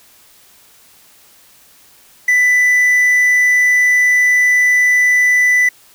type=tone with quantisation; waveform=triangle; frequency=1988 Hz; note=B6; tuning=11 cents sharp; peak=-7 dBFS; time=2.28-5.69 s; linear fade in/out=5 ms; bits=6; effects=white hiss -47 dBFS RMS until 5.94 s